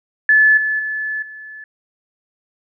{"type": "tone with level steps", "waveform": "sine", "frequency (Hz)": 1730, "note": "A6", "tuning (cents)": -30, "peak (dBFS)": [-8, -16, -20, -32], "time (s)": [0.29, 1.64], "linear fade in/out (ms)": 2, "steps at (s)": [0.57, 0.79, 1.22], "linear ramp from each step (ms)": 5, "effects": []}